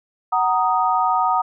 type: chord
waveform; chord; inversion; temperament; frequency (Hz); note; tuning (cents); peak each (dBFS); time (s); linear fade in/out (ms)
sine; D# minor; first; just; 746.7 / 933.4 / 1244.5; F#5 / A#5 / D#6; +16 / +2 / 0; -20; 0.32-1.42; 10
effects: none